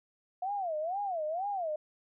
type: tone with vibrato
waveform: sine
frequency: 706 Hz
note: F5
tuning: 19 cents sharp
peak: -31 dBFS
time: 0.42-1.76 s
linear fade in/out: 5 ms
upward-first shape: sine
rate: 2.1 Hz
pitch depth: 260 cents each way
effects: none